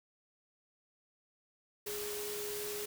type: tone in noise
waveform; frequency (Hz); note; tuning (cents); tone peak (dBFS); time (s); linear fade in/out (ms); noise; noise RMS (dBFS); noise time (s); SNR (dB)
sine; 415.3; G#4; 0; -40; 1.86-2.86; 10; white; -42; 1.86-2.86; -1
effects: none